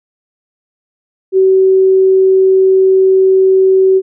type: tone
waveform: sine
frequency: 380 Hz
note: F#4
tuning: 46 cents sharp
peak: -5 dBFS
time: 1.32-4.02 s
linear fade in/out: 50 ms
effects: none